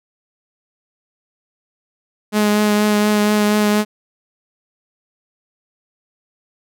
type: tone with vibrato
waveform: sawtooth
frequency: 209.7 Hz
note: G#3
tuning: 17 cents sharp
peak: -9 dBFS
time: 2.32-3.85 s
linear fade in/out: 50 ms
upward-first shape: triangle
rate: 4.2 Hz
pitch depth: 18 cents each way
effects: none